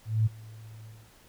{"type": "tone with ADSR envelope", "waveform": "sine", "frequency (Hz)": 109.9, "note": "A2", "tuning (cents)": -2, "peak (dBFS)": -19, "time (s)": [0.05, 1.12], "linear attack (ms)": 210, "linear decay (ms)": 20, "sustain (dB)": -24, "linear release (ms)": 260, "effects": ["pink hiss -58 dBFS RMS until 1.28 s"]}